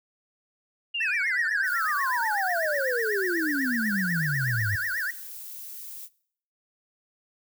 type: exponential sweep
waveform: sine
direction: down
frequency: 2856 to 98 Hz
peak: -26 dBFS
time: 0.94-4.76 s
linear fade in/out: 10 ms
type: tone with vibrato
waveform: triangle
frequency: 1665 Hz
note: G#6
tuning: 4 cents sharp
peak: -25 dBFS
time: 1-5.11 s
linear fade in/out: 10 ms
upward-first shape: triangle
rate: 8.1 Hz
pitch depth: 280 cents each way
type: noise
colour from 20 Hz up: violet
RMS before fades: -40 dBFS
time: 1.63-6.09 s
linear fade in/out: 50 ms
effects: noise-tail reverb RT60 0.6 s tail -21 dB re dry